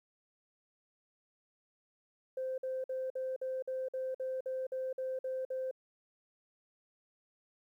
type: tone bursts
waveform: sine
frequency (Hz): 520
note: C5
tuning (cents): -11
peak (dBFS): -33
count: 13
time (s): 2.37-5.712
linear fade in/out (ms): 5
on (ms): 210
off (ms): 51
effects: tanh soft clip ceiling -30 dBFS + 12-bit